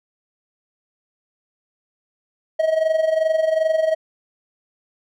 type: tone with amplitude modulation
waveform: triangle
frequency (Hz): 637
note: D#5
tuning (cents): +41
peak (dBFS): -11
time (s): 2.59-3.95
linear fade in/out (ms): 10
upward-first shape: sine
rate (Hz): 22.6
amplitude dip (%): 70
effects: none